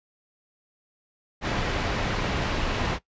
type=low-pass noise; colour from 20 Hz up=pink; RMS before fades=-27 dBFS; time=1.41-2.99 s; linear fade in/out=50 ms; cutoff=3400 Hz; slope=12 dB/octave; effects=noise-tail reverb RT60 0.1 s tail -17 dB re dry + resampled to 16000 Hz